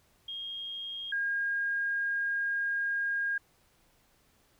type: tone pair in turn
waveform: sine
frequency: 3244 / 1622 Hz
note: G#7 / G#6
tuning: -41 / -41 cents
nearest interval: octave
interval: 1200 cents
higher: first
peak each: -36 / -28 dBFS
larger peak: second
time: 0.28-1.12 / 1.12-3.38 s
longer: second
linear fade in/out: 5 ms
effects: pink hiss -67 dBFS RMS until 4.59 s